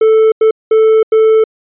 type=tone bursts at uneven times; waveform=triangle; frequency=440 Hz; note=A4; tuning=in tune; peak=-3 dBFS; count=4; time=0.01-0.32 / 0.41-0.51 / 0.71-1.03 / 1.12-1.44 s; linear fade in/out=5 ms; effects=resampled to 8000 Hz